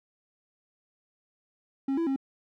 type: tone with pitch steps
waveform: triangle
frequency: 271.4 / 333.2 / 270.1 Hz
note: C#4 / E4 / C#4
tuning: -36 / +19 / -45 cents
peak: -23 dBFS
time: 1.88-2.162 s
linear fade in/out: 5 ms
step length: 94 ms
effects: none